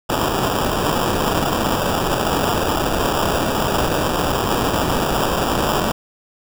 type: noise with sample-and-hold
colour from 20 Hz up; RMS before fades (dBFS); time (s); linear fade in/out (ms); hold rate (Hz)
white; -19; 0.09-5.92; 10; 2100
effects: none